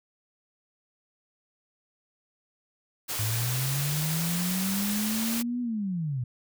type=noise; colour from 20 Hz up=white; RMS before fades=-32 dBFS; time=3.08-5.43 s; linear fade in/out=20 ms
type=linear two-way sweep; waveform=sine; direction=up then down; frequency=105.3 to 246.9 to 117.4 Hz; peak=-27 dBFS; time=3.19-6.24 s; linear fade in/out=5 ms; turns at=5.61 s
effects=none